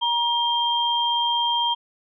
sine tone pair together, 948 / 3189 Hz, A#5 / G7, +29 / +29 cents, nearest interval octave + major sixth, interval 2100 cents, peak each -22 dBFS, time 0.01-1.75 s, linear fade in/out 20 ms, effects none

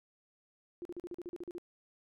sine tone bursts, 349.6 Hz, F4, 2 cents sharp, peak -39 dBFS, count 11, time 0.82-1.582 s, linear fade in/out 0 ms, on 32 ms, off 41 ms, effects none

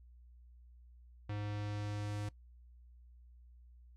square tone with low-pass filter sweep, 103.83 Hz, G#2, in tune, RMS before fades -40 dBFS, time 1.29-2.29 s, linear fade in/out 5 ms, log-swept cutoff 3200 to 9400 Hz, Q 0.92, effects noise-tail reverb RT60 0.1 s tail -19 dB re dry + added 60 Hz sine -56 dBFS peak until 3.96 s

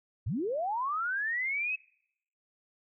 sine linear sweep, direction up, 75.6 to 2601 Hz, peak -29 dBFS, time 0.26-1.76 s, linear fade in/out 10 ms, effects noise-tail reverb RT60 0.8 s tail -26 dB re dry

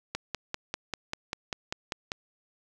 click train, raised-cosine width 0.2 ms, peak -14 dBFS, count 11, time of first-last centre 0.15-2.119 s, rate 5.08 Hz, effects none

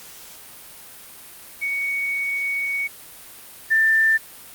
sine tone pair in turn, 2232 / 1781.9 Hz, C#7 / A6, +11 / +21 cents, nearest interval major third, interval 390 cents, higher first, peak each -21 / -14 dBFS, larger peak second, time 1.61-2.88 / 3.7-4.18 s, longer first, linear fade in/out 20 ms, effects white hiss -42 dBFS RMS until 4.54 s + Opus 48 kbps

